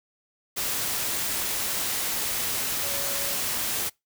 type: tone in noise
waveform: sine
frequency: 560 Hz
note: C#5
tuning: 18 cents sharp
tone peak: -38 dBFS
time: 2.82-3.36 s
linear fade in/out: 20 ms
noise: white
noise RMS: -28 dBFS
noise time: 0.56-3.9 s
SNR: -13 dB
effects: noise-tail reverb RT60 0.2 s tail -25 dB re dry